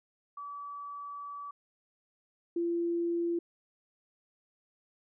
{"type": "tone pair in turn", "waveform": "sine", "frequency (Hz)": [1148, 341.3], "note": ["D6", "F4"], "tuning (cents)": [-40, -40], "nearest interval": "octave + major sixth", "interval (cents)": 2100, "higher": "first", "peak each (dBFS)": [-39, -28], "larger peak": "second", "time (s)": [[0.37, 1.51], [2.56, 3.39]], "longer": "first", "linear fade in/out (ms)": 5, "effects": []}